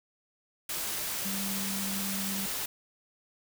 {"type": "tone in noise", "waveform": "sine", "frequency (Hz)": 196, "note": "G3", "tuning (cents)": 0, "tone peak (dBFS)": -35, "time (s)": [1.25, 2.46], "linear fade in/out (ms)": 5, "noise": "white", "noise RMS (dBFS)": -34, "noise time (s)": [0.69, 2.66], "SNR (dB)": -4, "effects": []}